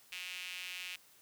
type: tone with high-pass filter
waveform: sawtooth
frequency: 181.2 Hz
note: F#3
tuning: 36 cents flat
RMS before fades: -44 dBFS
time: 0.12-0.96 s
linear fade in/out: 5 ms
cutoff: 2600 Hz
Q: 3.8
effects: white hiss -63 dBFS RMS until 1.21 s + high-pass 60 Hz 12 dB/octave